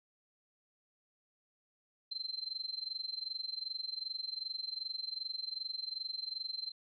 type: tone with amplitude modulation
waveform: sine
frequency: 4111 Hz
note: C8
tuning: 31 cents flat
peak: -34 dBFS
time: 2.11-6.72 s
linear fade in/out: 10 ms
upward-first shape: sine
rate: 22.6 Hz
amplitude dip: 90%
effects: none